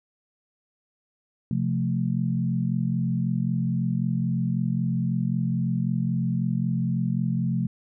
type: chord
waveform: sine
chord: F major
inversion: second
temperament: equal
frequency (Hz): 130.81 / 174.61 / 220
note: C3 / F3 / A3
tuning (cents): 0 / 0 / 0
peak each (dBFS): -26 / -26 / -28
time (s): 1.51-7.67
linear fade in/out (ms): 2
effects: none